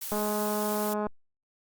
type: noise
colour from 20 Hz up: blue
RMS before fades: -36 dBFS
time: 0.01-0.94 s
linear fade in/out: 10 ms
type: click train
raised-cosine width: 1 ms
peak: -18 dBFS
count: 200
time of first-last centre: 0.12-1.068 s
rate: 210 Hz
effects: Opus 48 kbps